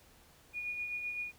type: tone with tremolo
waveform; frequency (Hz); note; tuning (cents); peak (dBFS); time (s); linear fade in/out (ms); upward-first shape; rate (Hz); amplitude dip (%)
sine; 2446; D#7; -30; -34; 0.53-1.32; 50; sine; 7.8; 40
effects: added 74 Hz sine -68 dBFS peak until 1.38 s + pink hiss -62 dBFS RMS until 1.38 s